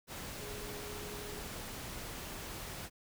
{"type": "tone in noise", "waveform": "sine", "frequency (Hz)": 415.3, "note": "G#4", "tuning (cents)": 0, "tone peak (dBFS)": -47, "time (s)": [0.38, 1.44], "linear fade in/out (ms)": 50, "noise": "pink", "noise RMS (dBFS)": -44, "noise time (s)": [0.07, 2.9], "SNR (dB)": -6, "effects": []}